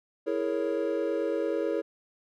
triangle chord, A# half-diminished seventh, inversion second, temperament equal with one note detuned, 329.6 / 417.2 / 466.2 / 554.4 Hz, E4 / G#4 / A#4 / C#5, 0 / +8 / 0 / 0 cents, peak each -30 dBFS, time 0.26-1.82 s, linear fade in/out 20 ms, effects none

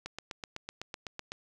click train, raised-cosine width 0.2 ms, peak -21 dBFS, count 11, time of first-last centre 0.06-1.319 s, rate 7.94 Hz, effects none

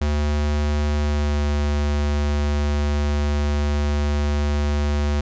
square tone with pitch glide, 74 to 73.11 Hz, D2 to D2, +14 to -7 cents, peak -19 dBFS, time 0.01-5.21 s, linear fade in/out 5 ms, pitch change -21 cents, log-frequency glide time 0.97-1.43 s, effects resampled to 16000 Hz

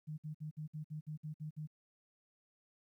sine tone bursts, 153.3 Hz, D#3, 25 cents flat, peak -40 dBFS, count 10, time 0.07-1.674 s, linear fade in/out 20 ms, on 110 ms, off 56 ms, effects 13-bit

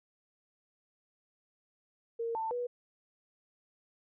sine tone with pitch steps, 461.8 / 891 / 487.4 Hz, A#4 / A5 / B4, -16 / +22 / -23 cents, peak -32 dBFS, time 2.19-2.67 s, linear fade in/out 10 ms, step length 160 ms, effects none

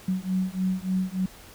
sine beating tone pair, 185 / 188.4 Hz, F#3 / F#3, 0 / +32 cents, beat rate 3.4 Hz, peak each -27 dBFS, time 0.08-1.26 s, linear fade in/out 5 ms, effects pink hiss -48 dBFS RMS until 1.54 s

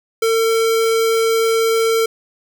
square tone, 451.6 Hz, A4, 45 cents sharp, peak -14 dBFS, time 0.22-2.06 s, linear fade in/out 5 ms, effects none

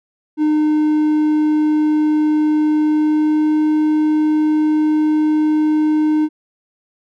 triangle tone with pitch glide, 304.9 to 306.8 Hz, D#4 to D#4, -35 to -24 cents, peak -10 dBFS, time 0.37-6.29 s, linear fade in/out 50 ms, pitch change +11 cents, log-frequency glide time 2.82-3.62 s, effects none

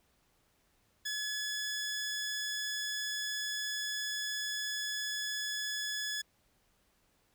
15% pulse tone, 1703 Hz, G#6, 43 cents sharp, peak -28 dBFS, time 1.05-6.22 s, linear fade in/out 10 ms, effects pink hiss -72 dBFS RMS until 7.34 s

